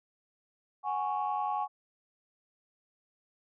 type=chord; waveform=sine; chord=F# suspended second; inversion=none; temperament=equal; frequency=740 / 830.6 / 1108.7 Hz; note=F#5 / G#5 / C#6; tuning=0 / 0 / 0 cents; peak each=-35 / -31 / -34 dBFS; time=0.83-1.68 s; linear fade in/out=50 ms; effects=tanh soft clip ceiling -22 dBFS